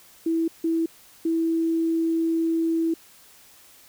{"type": "tone bursts at uneven times", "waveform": "sine", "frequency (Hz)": 328.2, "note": "E4", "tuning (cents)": -8, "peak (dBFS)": -20, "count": 3, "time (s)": [[0.26, 0.48], [0.64, 0.86], [1.25, 2.94]], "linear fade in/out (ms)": 5, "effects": ["white hiss -52 dBFS RMS until 3.88 s"]}